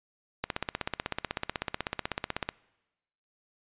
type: click train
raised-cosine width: 0.3 ms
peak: -13 dBFS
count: 34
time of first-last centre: 0.44-2.49 s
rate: 16.1 Hz
effects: noise-tail reverb RT60 1.0 s tail -23 dB re dry + resampled to 8000 Hz